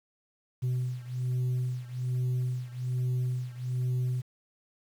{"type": "beating tone pair", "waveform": "sine", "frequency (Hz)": [125.4, 126.6], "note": ["B2", "B2"], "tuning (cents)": [27, 43], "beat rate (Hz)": 1.2, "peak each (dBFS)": [-28, -30], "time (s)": [0.62, 4.22], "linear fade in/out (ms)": 20, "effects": ["tanh soft clip ceiling -25 dBFS", "9-bit"]}